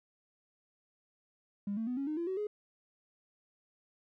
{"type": "tone with pitch steps", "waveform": "triangle", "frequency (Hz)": [202.1, 224.2, 248.8, 276.1, 306.3, 339.9, 377.1, 418.5], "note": ["G#3", "A3", "B3", "C#4", "D#4", "F4", "F#4", "G#4"], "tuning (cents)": [-47, 33, 13, -7, -27, -47, 33, 13], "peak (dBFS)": -29, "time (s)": [1.67, 2.47], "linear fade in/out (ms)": 5, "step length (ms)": 100, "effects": ["tanh soft clip ceiling -30 dBFS"]}